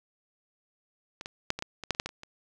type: clicks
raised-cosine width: 0.2 ms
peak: -22 / -20 / -9 / -18 / -16 / -21 / -9 / -30 / -7 / -16 / -29 / -26 dBFS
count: 12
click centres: 1.211 / 1.259 / 1.504 / 1.59 / 1.624 / 1.837 / 1.907 / 1.949 / 1.999 / 2.06 / 2.091 / 2.234 s
effects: none